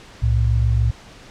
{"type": "tone pair together", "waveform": "sine", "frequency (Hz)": [65.2, 112.14], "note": ["C2", "A2"], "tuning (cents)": [-5, 33], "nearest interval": "major sixth", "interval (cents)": 938, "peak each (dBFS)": -17, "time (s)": [0.22, 0.91], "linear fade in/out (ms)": 10, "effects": ["pink hiss -43 dBFS RMS until 1.3 s", "low-pass 6000 Hz 12 dB/octave"]}